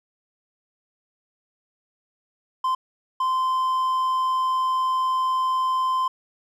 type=tone bursts at uneven times; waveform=triangle; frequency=1036 Hz; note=C6; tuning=17 cents flat; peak=-18 dBFS; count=2; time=2.64-2.75 / 3.2-6.08 s; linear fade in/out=5 ms; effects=none